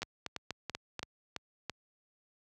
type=two click trains; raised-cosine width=0.2 ms; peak=-19 / -19 dBFS; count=6 / 5; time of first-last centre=0.03-1.697 / 0.02-0.993 s; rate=3 / 4.11 Hz; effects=high-pass 60 Hz 12 dB/octave